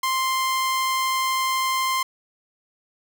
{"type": "tone", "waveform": "sawtooth", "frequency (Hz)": 1048, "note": "C6", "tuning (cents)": 2, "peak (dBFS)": -17, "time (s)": [0.03, 2.03], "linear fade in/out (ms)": 5, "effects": []}